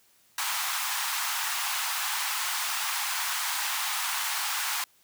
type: high-pass noise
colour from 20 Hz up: pink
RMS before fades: -30 dBFS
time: 0.38-4.84 s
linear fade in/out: 2 ms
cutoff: 830 Hz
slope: 48 dB/octave
effects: white hiss -63 dBFS RMS until 5.03 s